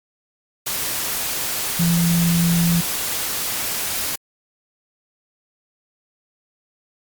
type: tone in noise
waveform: sine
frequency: 170 Hz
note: F3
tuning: 46 cents flat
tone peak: -15 dBFS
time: 1.79-2.81 s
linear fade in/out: 10 ms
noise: white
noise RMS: -24 dBFS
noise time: 0.66-4.16 s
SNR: +6 dB
effects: Opus 48 kbps